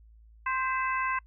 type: harmonic tone with a mistuned harmonic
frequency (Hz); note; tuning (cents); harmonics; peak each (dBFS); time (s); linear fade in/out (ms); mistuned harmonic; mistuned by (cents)
523.3; C5; 0; 2 / 3 / 4 / 5; -29 / -33 / -35 / -37; 0.46-1.19; 5; 4; -53
effects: noise-tail reverb RT60 0.1 s tail -26 dB re dry + added 55 Hz sine -52 dBFS peak until 1.26 s